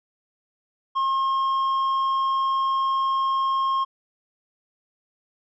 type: tone with tanh clipping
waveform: triangle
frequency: 1073 Hz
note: C6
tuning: 43 cents sharp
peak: -21 dBFS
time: 0.95-3.85 s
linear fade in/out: 20 ms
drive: 9 dB
effects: none